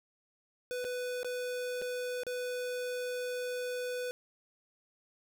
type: tone with dropouts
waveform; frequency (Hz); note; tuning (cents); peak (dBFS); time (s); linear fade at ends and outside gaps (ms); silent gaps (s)
square; 496.8; B4; +10; -35; 0.71-4.11; 0; 0.843-0.849 / 1.231-1.246 / 1.816-1.821 / 2.234-2.267
effects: none